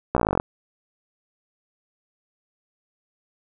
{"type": "slowing click train", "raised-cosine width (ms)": 1, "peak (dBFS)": -6, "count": 14, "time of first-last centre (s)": [0.15, 0.399], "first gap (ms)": 15, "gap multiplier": 1.04, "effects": []}